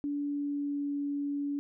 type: tone with pitch glide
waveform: sine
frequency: 288 to 285.5 Hz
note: D4 to D4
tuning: -34 to -49 cents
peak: -30 dBFS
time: 0.04-1.59 s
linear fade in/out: 0 ms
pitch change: -15 cents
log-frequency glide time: 0.19-0.95 s
effects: none